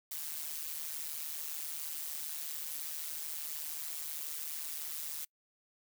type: noise with amplitude modulation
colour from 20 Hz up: blue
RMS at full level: -37 dBFS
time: 0.11-5.25 s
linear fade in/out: 5 ms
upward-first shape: sine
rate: 153 Hz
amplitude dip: 80%
effects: noise-tail reverb RT60 0.1 s tail -26 dB re dry